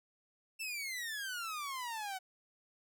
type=exponential sweep; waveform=sawtooth; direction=down; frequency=2700 to 739 Hz; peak=-35 dBFS; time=0.59-2.19 s; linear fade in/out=20 ms; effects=none